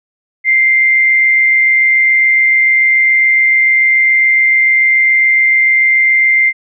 sine tone with amplitude modulation, 2093 Hz, C7, in tune, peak -5 dBFS, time 0.44-6.53 s, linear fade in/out 50 ms, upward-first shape sine, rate 127 Hz, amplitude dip 35%, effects none

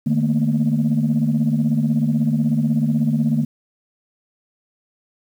sine tone cluster, 150.4 / 220.4 / 236.6 Hz, D3 / A3 / A#3, +42 / +3 / +26 cents, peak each -19 dBFS, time 0.06-3.45 s, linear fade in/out 10 ms, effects tanh soft clip ceiling -9 dBFS + 8-bit

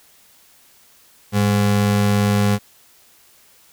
square ring-modulated tone, 154.8 Hz, D#3, 9 cents flat, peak -12 dBFS, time 1.32-2.59 s, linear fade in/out 50 ms, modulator 48.7 Hz, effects white hiss -52 dBFS RMS until 3.72 s

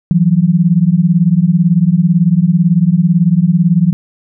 sine beating tone pair, 163.8 / 181.8 Hz, E3 / F#3, -11 / -30 cents, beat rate 18 Hz, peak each -10 dBFS, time 0.11-3.93 s, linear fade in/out 0 ms, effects none

